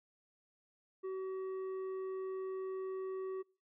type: tone with tanh clipping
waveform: triangle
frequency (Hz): 379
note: F#4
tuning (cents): +42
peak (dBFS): -39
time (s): 1.03-3.43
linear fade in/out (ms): 20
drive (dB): 11
effects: noise-tail reverb RT60 0.4 s tail -26 dB re dry